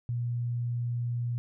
sine tone, 120 Hz, B2, 49 cents flat, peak -28 dBFS, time 0.09-1.38 s, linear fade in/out 0 ms, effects none

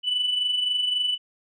sine tone with amplitude modulation, 2979 Hz, F#7, 11 cents sharp, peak -18 dBFS, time 0.03-1.18 s, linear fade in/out 50 ms, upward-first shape sine, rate 23.7 Hz, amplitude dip 55%, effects tanh soft clip ceiling -17 dBFS

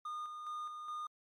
triangle tone with tremolo, 1221 Hz, D#6, 33 cents flat, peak -37 dBFS, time 0.05-1.07 s, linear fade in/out 5 ms, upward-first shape square, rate 2.4 Hz, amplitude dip 40%, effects MP3 64 kbps

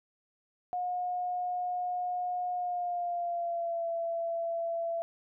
sine tone with pitch glide, 720 to 671.8 Hz, F#5 to E5, -47 to +33 cents, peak -30 dBFS, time 0.73-5.02 s, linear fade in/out 0 ms, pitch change -120 cents, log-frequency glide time 2.53-3.87 s, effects none

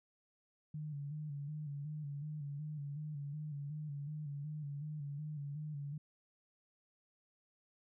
sine tone with vibrato, 147.3 Hz, D3, 6 cents sharp, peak -40 dBFS, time 0.74-5.98 s, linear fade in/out 5 ms, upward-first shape square, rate 2.7 Hz, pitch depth 56 cents each way, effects none

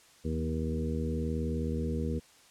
harmonic tone with a mistuned harmonic, 79 Hz, D#2, 27 cents sharp, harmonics 1 / 2 / 3 / 4 / 5 / 6, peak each -33 / -36 / -35 / -42 / -41 / -39 dBFS, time 0.24-2.2 s, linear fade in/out 20 ms, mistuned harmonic 2, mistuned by +30 cents, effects white hiss -59 dBFS RMS until 2.5 s + low-pass 9000 Hz 12 dB/octave

